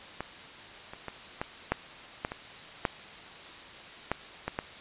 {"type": "clicks", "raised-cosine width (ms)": 0.5, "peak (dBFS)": [-18, -26, -21, -16, -10, -15, -21, -10, -12, -16, -15], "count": 11, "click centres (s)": [0.206, 0.935, 1.083, 1.415, 1.72, 2.249, 2.319, 2.852, 4.116, 4.48, 4.589], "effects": ["white hiss -46 dBFS RMS until 4.8 s", "resampled to 8000 Hz"]}